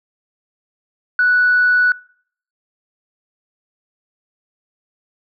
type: tone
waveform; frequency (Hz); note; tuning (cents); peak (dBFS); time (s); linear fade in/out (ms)
sine; 1478; F#6; -2; -10; 1.19-1.92; 2
effects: noise-tail reverb RT60 0.6 s tail -24 dB re dry + tanh soft clip ceiling -6 dBFS